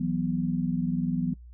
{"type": "chord", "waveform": "sine", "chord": "E suspended second", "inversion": "none", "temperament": "equal", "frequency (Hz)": [164.81, 185, 246.9], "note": ["E3", "F#3", "B3"], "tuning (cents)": [0, 0, 0], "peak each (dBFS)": -29, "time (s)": [0, 1.34], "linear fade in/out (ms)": 10, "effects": ["noise-tail reverb RT60 0.1 s tail -24 dB re dry", "added 60 Hz sine -44 dBFS peak until 1.53 s"]}